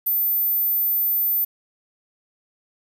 sine tone, 14080 Hz, A9, in tune, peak -18 dBFS, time 0.06-1.45 s, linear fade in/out 10 ms, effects 8-bit

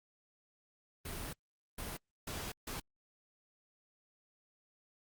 pink noise bursts at uneven times, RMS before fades -42 dBFS, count 4, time 1.05-1.33 / 1.78-1.97 / 2.27-2.52 / 2.67-2.8 s, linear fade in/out 5 ms, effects Opus 32 kbps

